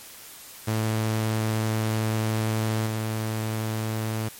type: tone with level steps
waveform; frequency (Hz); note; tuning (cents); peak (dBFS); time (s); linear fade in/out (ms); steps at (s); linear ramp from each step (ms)
sawtooth; 110; A2; 0; -19 / -22; 0.67-4.29; 10; 2.86; 10
effects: white hiss -44 dBFS RMS until 4.39 s + MP3 64 kbps